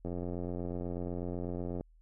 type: click train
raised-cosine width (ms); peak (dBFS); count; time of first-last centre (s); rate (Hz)
2; -25; 156; 0.05-1.809; 88.1
effects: added 40 Hz sine -58 dBFS peak until 2.01 s